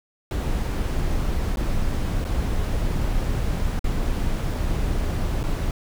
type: noise with dropouts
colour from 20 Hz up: brown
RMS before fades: -23 dBFS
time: 0.31-5.71 s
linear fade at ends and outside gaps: 1 ms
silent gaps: 1.559-1.571 / 2.242-2.25 / 3.793-3.842 / 5.431-5.438 s
effects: none